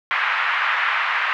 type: band-pass noise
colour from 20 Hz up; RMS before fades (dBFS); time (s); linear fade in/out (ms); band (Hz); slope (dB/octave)
pink; -21; 0.11-1.33; 0; 1100 to 2400; 24
effects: none